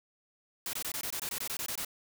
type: noise bursts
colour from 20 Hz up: white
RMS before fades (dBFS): -36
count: 13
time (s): 0.66-1.848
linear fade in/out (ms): 2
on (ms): 72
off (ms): 21
effects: none